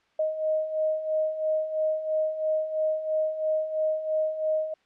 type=beating tone pair; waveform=sine; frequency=622.3 / 625.3 Hz; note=D#5 / D#5; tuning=0 / +8 cents; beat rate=3 Hz; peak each=-31 / -25 dBFS; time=0.19-4.74 s; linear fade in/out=5 ms; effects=white hiss -66 dBFS RMS until 4.85 s + low-pass 3000 Hz 12 dB/octave